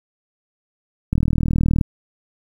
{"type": "click train", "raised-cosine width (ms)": 5, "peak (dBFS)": -6, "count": 28, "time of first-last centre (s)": [1.13, 1.812], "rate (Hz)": 39.6, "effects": ["8-bit"]}